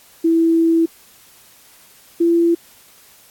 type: tone pair in turn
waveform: sine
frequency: 329.6 / 338.3 Hz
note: E4 / E4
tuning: 0 / +45 cents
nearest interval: unison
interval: 45 cents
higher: second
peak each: -11 dBFS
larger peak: neither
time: 0.24-0.86 / 2.2-2.55 s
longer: first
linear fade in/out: 10 ms
effects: white hiss -48 dBFS RMS until 3.3 s + AAC 64 kbps